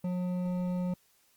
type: tone with hard clipping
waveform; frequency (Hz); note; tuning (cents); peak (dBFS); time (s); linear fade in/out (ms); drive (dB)
triangle; 180; F#3; -47; -31; 0.04-0.94; 5; 13
effects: white hiss -67 dBFS RMS until 1.36 s + Opus 32 kbps